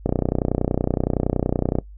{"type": "click train", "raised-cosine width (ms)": 2, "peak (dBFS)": -6, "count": 54, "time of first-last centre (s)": [0.06, 1.786], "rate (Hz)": 30.7, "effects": ["noise-tail reverb RT60 0.1 s tail -19 dB re dry", "added 50 Hz sine -38 dBFS peak until 1.97 s"]}